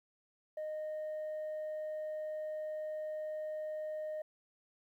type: tone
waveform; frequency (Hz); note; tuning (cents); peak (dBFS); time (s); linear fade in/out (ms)
sine; 617; D#5; -15; -35; 0.57-4.22; 5
effects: tanh soft clip ceiling -36 dBFS + 12-bit